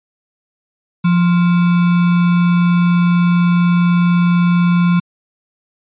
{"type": "tone with sample-and-hold", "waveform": "sine", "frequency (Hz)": 174.61, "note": "F3", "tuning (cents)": 0, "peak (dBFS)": -9, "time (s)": [1.04, 5], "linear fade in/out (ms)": 10, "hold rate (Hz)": 1225, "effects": ["resampled to 8000 Hz"]}